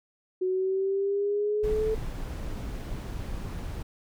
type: exponential sweep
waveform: sine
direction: up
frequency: 368.1 to 440 Hz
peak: -24 dBFS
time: 0.41-1.95 s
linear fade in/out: 10 ms
type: noise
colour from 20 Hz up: brown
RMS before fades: -34 dBFS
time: 1.63-3.83 s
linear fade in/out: 10 ms
effects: none